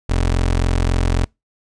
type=tone; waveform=25% pulse; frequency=43.65 Hz; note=F1; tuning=in tune; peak=-11 dBFS; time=0.09-1.25 s; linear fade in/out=10 ms; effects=noise-tail reverb RT60 0.2 s tail -26 dB re dry + resampled to 22050 Hz